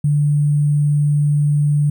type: tone with sample-and-hold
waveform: sine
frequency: 146.83 Hz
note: D3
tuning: in tune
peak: -12 dBFS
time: 0.04-1.9 s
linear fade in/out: 5 ms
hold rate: 8820 Hz
effects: none